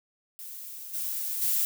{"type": "noise with level steps", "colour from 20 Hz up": "violet", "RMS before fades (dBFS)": [-41, -32, -26], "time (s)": [0.39, 1.65], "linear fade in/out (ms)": 0, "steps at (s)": [0.93, 1.41], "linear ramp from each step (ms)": 20, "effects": []}